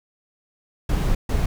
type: noise bursts at uneven times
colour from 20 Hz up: brown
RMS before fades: -20 dBFS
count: 2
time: 0.89-1.15 / 1.29-1.46 s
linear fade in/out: 5 ms
effects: none